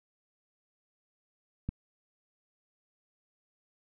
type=click; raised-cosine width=5 ms; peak=-20 dBFS; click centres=1.69 s; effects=none